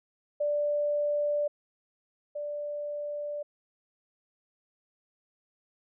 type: tone pair in turn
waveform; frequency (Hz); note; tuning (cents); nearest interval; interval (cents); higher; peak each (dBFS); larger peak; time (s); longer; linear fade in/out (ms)
sine; 587.3 / 587.3; D5 / D5; 0 / 0; unison; 0; neither; -25 / -32; first; 0.4-1.48 / 2.35-3.43; neither; 10
effects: none